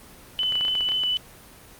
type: tone with vibrato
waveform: sine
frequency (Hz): 3000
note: F#7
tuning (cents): +23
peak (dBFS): -21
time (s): 0.39-1.17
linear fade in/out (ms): 0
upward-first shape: sine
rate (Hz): 4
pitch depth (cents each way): 13
type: clicks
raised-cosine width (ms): 0.3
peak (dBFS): -18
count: 11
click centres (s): 0.433 / 0.523 / 0.555 / 0.61 / 0.651 / 0.682 / 0.753 / 0.808 / 0.889 / 0.919 / 1.036
effects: pink hiss -47 dBFS RMS until 1.79 s + Opus 24 kbps